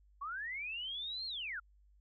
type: linear two-way sweep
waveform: sine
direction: up then down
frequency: 1078 to 4300 to 1308 Hz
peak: -38 dBFS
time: 0.21-1.6 s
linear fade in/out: 10 ms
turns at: 1.26 s
effects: added 50 Hz sine -62 dBFS peak until 2 s + MP3 32 kbps